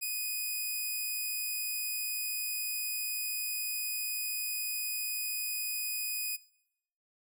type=tone; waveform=5% pulse; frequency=2489 Hz; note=D#7; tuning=in tune; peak=-23 dBFS; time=0.01-6.37 s; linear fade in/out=20 ms; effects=noise-tail reverb RT60 0.8 s tail -21 dB re dry